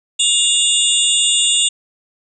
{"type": "tone cluster", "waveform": "sine", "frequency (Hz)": [2822, 3464, 3703, 7080, 8230], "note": ["F7", "A7", "A#7", "A8", "C9"], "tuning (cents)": [17, -28, -12, 10, -30], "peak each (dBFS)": [-18, -18, -21, -18, -18], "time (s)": [0.19, 1.69], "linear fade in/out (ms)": 10, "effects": []}